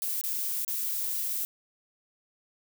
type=noise with dropouts; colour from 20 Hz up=violet; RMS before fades=-31 dBFS; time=0.02-1.45 s; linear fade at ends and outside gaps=0 ms; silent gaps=0.213-0.238 / 0.648-0.679 s; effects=none